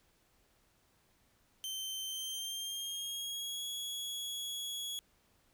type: tone with pitch glide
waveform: sawtooth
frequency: 3105 to 3347 Hz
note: G7 to G#7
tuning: -17 to +13 cents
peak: -35 dBFS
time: 1.64-4.99 s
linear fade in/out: 0 ms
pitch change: +130 cents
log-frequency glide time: 2.06-3.67 s
effects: pink hiss -71 dBFS RMS until 5.53 s